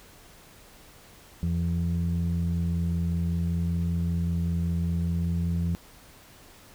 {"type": "tone pair together", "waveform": "sine", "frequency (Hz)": [84.9, 170.08], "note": ["F2", "F3"], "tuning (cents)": [-48, -46], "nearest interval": "octave", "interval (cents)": 1202, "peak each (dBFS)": -25, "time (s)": [1.43, 5.75], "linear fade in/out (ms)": 0, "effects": ["tanh soft clip ceiling -20 dBFS", "pink hiss -52 dBFS RMS until 6.74 s"]}